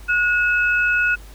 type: tone pair together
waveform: sine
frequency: 1453 / 2589 Hz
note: F#6 / E7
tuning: -32 / -32 cents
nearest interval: minor seventh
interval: 1000 cents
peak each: -16 / -22 dBFS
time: 0.08-1.16 s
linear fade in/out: 20 ms
effects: added 50 Hz sine -37 dBFS peak until 1.34 s + pink hiss -47 dBFS RMS until 1.34 s